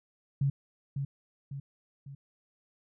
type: tone with echo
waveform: sine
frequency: 138.59 Hz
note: C#3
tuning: in tune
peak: -24 dBFS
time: 0.41-0.5 s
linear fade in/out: 5 ms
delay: 550 ms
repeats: 3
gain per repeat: -6 dB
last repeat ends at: 2.15 s
effects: none